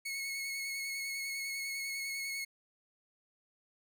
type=tone with vibrato; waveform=sawtooth; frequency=2193 Hz; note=C#7; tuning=19 cents flat; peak=-33 dBFS; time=0.05-2.45 s; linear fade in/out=10 ms; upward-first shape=square; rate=10 Hz; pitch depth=16 cents each way; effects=none